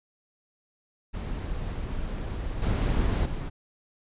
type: noise with level steps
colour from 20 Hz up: brown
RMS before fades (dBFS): -32 / -24 / -32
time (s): 1.13-3.5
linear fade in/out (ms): 20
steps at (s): 2.62 / 3.25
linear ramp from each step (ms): 10
effects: resampled to 8000 Hz